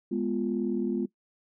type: chord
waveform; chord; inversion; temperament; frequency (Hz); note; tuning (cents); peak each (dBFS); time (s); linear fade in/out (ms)
sine; F diminished; first; equal; 207.7 / 246.9 / 349.2; Ab3 / Cb4 / F4; 0 / 0 / 0; -30; 0.11-1.06; 10
effects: noise-tail reverb RT60 0.1 s tail -19 dB re dry + tanh soft clip ceiling -16 dBFS